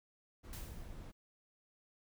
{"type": "noise", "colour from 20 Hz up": "brown", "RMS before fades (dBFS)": -48, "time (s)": [0.43, 1.12], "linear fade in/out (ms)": 20}
{"type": "noise with exponential decay", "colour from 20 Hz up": "white", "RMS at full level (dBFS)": -49, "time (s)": [0.53, 1.13], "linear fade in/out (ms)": 0, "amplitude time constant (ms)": 130}
{"effects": []}